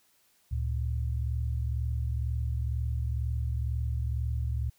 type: tone pair together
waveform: sine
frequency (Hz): 71.02 / 113.1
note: C#2 / A2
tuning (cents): +43 / +48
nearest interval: minor sixth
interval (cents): 805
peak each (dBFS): -29 / -32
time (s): 0.51-4.7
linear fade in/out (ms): 10
effects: white hiss -67 dBFS RMS until 4.78 s